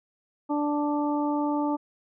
harmonic tone, 293.7 Hz, D4, in tune, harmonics 1 / 2 / 3 / 4, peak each -25 / -33 / -30 / -37 dBFS, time 0.49-1.77 s, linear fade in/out 20 ms, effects none

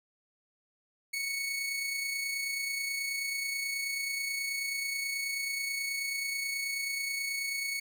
sawtooth tone with amplitude modulation, 2217 Hz, C#7, in tune, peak -27 dBFS, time 1.13-7.8 s, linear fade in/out 10 ms, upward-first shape sine, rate 29.3 Hz, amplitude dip 35%, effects none

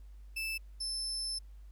35% pulse tone pair in turn, 2637 / 5274 Hz, E7 / E8, 0 / 0 cents, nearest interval octave, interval 1200 cents, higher second, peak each -33 / -32 dBFS, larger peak second, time 0.36-0.58 / 0.8-1.39 s, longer second, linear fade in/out 10 ms, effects added 50 Hz sine -48 dBFS peak until 1.71 s + pink hiss -73 dBFS RMS until 1.71 s

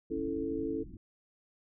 pink low-pass noise, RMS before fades -47 dBFS, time 0.1-0.97 s, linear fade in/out 2 ms, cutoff 340 Hz, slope 96 dB/octave
sine chord, A major, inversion first, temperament equal, 277.2 / 329.6 / 440 Hz, C#4 / E4 / A4, 0 / 0 / 0 cents, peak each -36 dBFS, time 0.1-0.84 s, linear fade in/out 20 ms
effects none

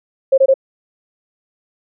sine tone bursts, 536 Hz, C5, 42 cents sharp, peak -7 dBFS, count 3, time 0.32-0.541 s, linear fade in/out 10 ms, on 59 ms, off 22 ms, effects none

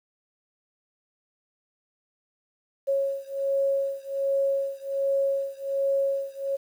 sine beating tone pair, 549 / 550.3 Hz, C#5 / C#5, -17 / -13 cents, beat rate 1.3 Hz, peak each -26 / -27 dBFS, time 2.87-6.57 s, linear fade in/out 20 ms, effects 9-bit

